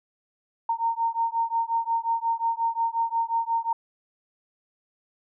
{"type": "beating tone pair", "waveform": "sine", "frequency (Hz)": [916, 921.6], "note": ["A#5", "A#5"], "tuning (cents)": [-31, -20], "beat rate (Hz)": 5.6, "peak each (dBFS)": -26, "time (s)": [0.69, 3.73], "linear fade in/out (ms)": 5, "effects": []}